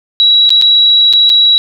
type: tone with dropouts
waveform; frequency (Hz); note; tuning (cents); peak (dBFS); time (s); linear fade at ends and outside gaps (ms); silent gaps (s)
sine; 3891; B7; -27; -4; 0.2-1.58; 0; 0.493-0.504 / 0.614-0.622 / 1.128-1.135 / 1.294-1.3
effects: none